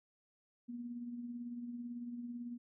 sine tone with tremolo, 240 Hz, B3, 49 cents flat, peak -39 dBFS, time 0.68-2.58 s, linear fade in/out 20 ms, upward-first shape triangle, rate 18 Hz, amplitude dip 50%, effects none

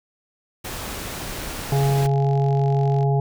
pink noise, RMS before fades -31 dBFS, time 0.64-2.07 s, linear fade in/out 10 ms
click train, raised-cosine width 0.2 ms, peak -26 dBFS, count 85, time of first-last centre 1.2-3.03 s, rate 45.9 Hz
harmonic tone, 138.59 Hz, C#3, in tune, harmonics 1 / 3 / 5 / 6, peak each -17 / -25 / -29 / -29 dBFS, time 1.72-3.2 s, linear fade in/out 2 ms
effects none

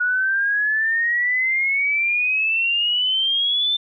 sine exponential sweep, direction up, 1454 to 3570 Hz, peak -17 dBFS, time 0-3.77 s, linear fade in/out 10 ms, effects none

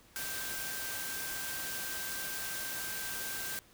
sine tone in noise, 1568 Hz, G6, in tune, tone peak -43 dBFS, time 0.16-3.59 s, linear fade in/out 0 ms, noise white, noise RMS -39 dBFS, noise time 0.16-3.59 s, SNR -7 dB, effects pink hiss -61 dBFS RMS until 3.73 s

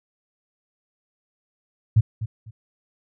sine tone with echo, 110 Hz, A2, in tune, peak -11 dBFS, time 1.96-2.01 s, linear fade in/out 10 ms, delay 250 ms, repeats 2, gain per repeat -13 dB, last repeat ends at 2.51 s, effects none

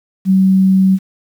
sine tone, 190 Hz, F#3, 46 cents sharp, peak -7 dBFS, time 0.25-0.99 s, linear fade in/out 50 ms, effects 7-bit

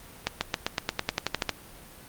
accelerating click train, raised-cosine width 0.2 ms, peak -7 dBFS, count 13, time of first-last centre 0.27-1.493 s, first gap 140 ms, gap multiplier 0.94, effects pink hiss -48 dBFS RMS until 2.08 s + Opus 32 kbps

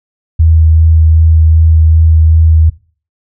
sine tone with vibrato, 80.1 Hz, E2, 49 cents flat, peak -3 dBFS, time 0.39-2.7 s, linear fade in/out 10 ms, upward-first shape sine, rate 2.6 Hz, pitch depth 13 cents each way, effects noise-tail reverb RT60 0.4 s tail -20 dB re dry

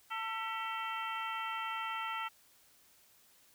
harmonic tone with a mistuned harmonic, 447.3 Hz, A4, 28 cents sharp, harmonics 2 / 3 / 4 / 5 / 6 / 7, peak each -41 / -39 / -45 / -49 / -45 / -47 dBFS, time 0.1-2.29 s, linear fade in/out 20 ms, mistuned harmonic 4, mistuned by +150 cents, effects white hiss -65 dBFS RMS until 3.54 s

